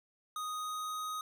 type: tone with pitch glide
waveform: square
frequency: 1244.5 to 1252.4 Hz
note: D#6 to D#6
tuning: 0 to +11 cents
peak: -37 dBFS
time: 0.36-1.21 s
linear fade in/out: 2 ms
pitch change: +11 cents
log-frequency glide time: 0.48-1.02 s
effects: none